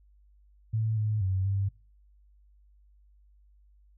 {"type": "tone with pitch steps", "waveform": "sine", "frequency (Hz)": [110.5, 107.2, 94.5, 98.4], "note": ["A2", "A2", "F#2", "G2"], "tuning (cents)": [8, -45, 37, 7], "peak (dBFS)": -25, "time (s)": [0.73, 1.69], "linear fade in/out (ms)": 10, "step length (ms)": 240, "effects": ["noise-tail reverb RT60 0.3 s tail -20 dB re dry", "added 50 Hz sine -57 dBFS peak until 3.97 s"]}